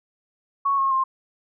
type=tone with pitch steps; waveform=sine; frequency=1108.7 / 1083.4 / 1058.6 Hz; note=C#6 / C#6 / C6; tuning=0 / -40 / +20 cents; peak=-18 dBFS; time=0.65-1.04 s; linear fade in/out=10 ms; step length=130 ms; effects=none